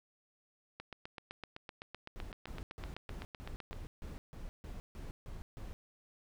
click train, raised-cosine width 0.3 ms, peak -28 dBFS, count 24, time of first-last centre 0.8-3.73 s, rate 7.85 Hz
brown noise bursts, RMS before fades -45 dBFS, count 12, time 2.16-5.73 s, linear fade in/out 0 ms, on 160 ms, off 150 ms
effects none

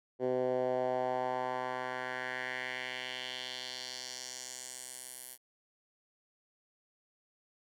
10% pulse tone with band-pass filter sweep, 127.1 Hz, C3, 50 cents flat, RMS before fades -37 dBFS, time 0.19-5.38 s, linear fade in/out 50 ms, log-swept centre 420 to 12000 Hz, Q 2.2, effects none

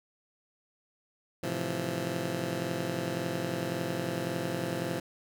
15% pulse chord, F major seventh, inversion first, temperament just, 109.13 / 130.96 / 163.7 / 174.61 Hz, A2 / C3 / E3 / F3, -14 / +2 / -12 / 0 cents, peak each -34 / -31 / -32 / -29 dBFS, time 1.43-5 s, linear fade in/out 5 ms, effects none

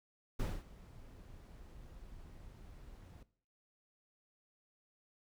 brown noise with ADSR envelope, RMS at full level -34 dBFS, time 0.39-3.23 s, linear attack 9 ms, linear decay 230 ms, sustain -20 dB, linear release 3 ms, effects noise-tail reverb RT60 0.5 s tail -17 dB re dry

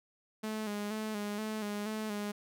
sawtooth tone with vibrato, 211.5 Hz, G#3, 32 cents sharp, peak -31 dBFS, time 0.43-2.32 s, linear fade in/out 10 ms, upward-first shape square, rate 2.1 Hz, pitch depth 42 cents each way, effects none

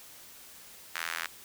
sawtooth tone with high-pass filter, 83 Hz, E2, 12 cents sharp, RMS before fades -36 dBFS, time 0.95-1.27 s, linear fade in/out 5 ms, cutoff 1600 Hz, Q 1.9, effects white hiss -51 dBFS RMS until 1.44 s

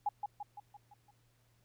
sine tone with echo, 824 Hz, G#5, 14 cents flat, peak -29 dBFS, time 0.06-0.09 s, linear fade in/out 5 ms, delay 170 ms, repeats 6, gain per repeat -5 dB, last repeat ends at 1.11 s, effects added 117 Hz sine -70 dBFS peak until 1.64 s + pink hiss -74 dBFS RMS until 1.64 s

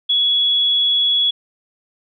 sine tone, 3370 Hz, G#7, 25 cents sharp, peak -13 dBFS, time 0.09-1.31 s, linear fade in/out 10 ms, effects none

